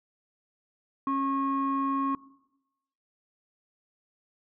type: tone pair together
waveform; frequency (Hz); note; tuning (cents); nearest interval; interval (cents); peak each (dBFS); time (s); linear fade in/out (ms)
sine; 273.3 / 1091.1; C#4 / C#6; -24 / -28; 2 octaves; 2396; -27; 1.07-2.15; 2
effects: noise-tail reverb RT60 0.9 s tail -20 dB re dry + tanh soft clip ceiling -20 dBFS